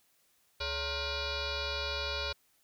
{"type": "tone with frequency modulation", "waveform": "sine", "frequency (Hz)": 1909, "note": "A#6", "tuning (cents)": 41, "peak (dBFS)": -32, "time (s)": [0.6, 2.33], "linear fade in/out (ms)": 10, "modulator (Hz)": 495, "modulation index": 5.7, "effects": ["white hiss -70 dBFS RMS until 2.63 s"]}